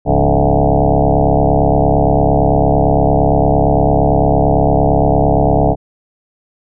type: tone with frequency modulation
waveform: sine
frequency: 293.7 Hz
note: D4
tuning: in tune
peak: -8 dBFS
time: 0.05-5.76 s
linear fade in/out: 50 ms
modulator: 68.8 Hz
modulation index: 7
effects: none